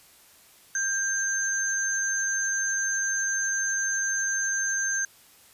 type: tone pair together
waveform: sine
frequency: 1584 / 6296 Hz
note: G6 / G8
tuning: +18 / +7 cents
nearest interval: 2 octaves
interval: 2389 cents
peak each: -27 dBFS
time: 0.75-5.05 s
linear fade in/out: 2 ms
effects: white hiss -55 dBFS RMS until 5.53 s + resampled to 32000 Hz